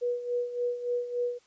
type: tone with tremolo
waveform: sine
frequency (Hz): 486.2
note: B4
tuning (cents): -27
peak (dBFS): -25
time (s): 0.01-1.39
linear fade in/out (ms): 20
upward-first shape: sine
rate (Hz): 3.5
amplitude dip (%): 70
effects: white hiss -64 dBFS RMS until 1.46 s + resampled to 16000 Hz